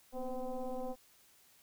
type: tone with frequency modulation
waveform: sine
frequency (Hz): 261.6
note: C4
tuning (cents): 0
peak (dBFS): -36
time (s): 0.12-0.96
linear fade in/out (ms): 50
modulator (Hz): 253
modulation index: 2
effects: white hiss -65 dBFS RMS until 1.62 s